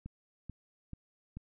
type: click train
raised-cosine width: 5 ms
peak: -30 dBFS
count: 4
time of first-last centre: 0.06-1.37 s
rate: 2.29 Hz
effects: none